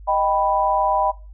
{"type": "chord", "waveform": "sine", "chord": "Eb augmented", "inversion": "none", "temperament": "equal", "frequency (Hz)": [622.3, 784, 987.8], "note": ["Eb5", "G5", "B5"], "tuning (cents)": [0, 0, 0], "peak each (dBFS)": [-22, -20, -20], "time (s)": [0.07, 1.12], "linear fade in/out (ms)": 20, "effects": ["noise-tail reverb RT60 0.3 s tail -18 dB re dry", "added 50 Hz sine -37 dBFS peak until 1.33 s"]}